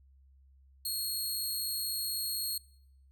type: tone with amplitude modulation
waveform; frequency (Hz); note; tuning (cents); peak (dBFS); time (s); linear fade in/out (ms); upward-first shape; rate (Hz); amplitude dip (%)
15% pulse; 4289; C8; +42; -24; 0.85-2.58; 5; sine; 207; 40
effects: noise-tail reverb RT60 0.8 s tail -24 dB re dry + added 67 Hz sine -58 dBFS peak until 3.11 s